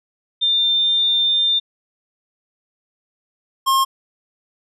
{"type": "tone pair in turn", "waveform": ["sine", "square"], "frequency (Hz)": [3601, 1070.6], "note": ["A7", "C6"], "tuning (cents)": [39, 39], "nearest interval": "octave + major sixth", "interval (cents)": 2100, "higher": "first", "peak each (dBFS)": -14, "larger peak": "neither", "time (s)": [[0.41, 1.6], [3.66, 3.85]], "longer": "first", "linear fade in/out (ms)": 20, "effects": ["resampled to 32000 Hz"]}